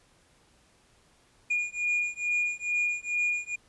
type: beating tone pair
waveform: triangle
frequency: 2433 / 2435.3 Hz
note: D#7 / D#7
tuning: -39 / -38 cents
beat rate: 2.3 Hz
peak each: -28 / -28 dBFS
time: 1.5-3.56 s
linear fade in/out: 10 ms
effects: pink hiss -63 dBFS RMS until 3.68 s + resampled to 24000 Hz